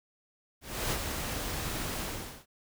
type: noise with ADSR envelope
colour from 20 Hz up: pink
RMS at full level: -30 dBFS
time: 0.61-2.46 s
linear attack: 310 ms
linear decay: 49 ms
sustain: -5 dB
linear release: 450 ms
effects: none